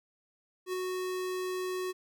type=tone with ADSR envelope; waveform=square; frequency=368.8 Hz; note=F#4; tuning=6 cents flat; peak=-31 dBFS; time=0.66-1.93 s; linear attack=70 ms; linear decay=9 ms; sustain=-2 dB; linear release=28 ms; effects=none